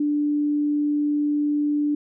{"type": "tone", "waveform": "sine", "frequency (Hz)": 294.3, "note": "D4", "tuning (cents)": 4, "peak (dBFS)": -19, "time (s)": [0, 1.95], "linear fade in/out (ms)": 5, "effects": []}